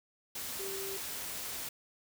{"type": "tone in noise", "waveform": "sine", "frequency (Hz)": 389.6, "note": "G4", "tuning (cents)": -11, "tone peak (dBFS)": -40, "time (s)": [0.59, 0.97], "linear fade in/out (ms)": 5, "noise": "white", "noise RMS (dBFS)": -40, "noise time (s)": [0.35, 1.69], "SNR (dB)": -3, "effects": []}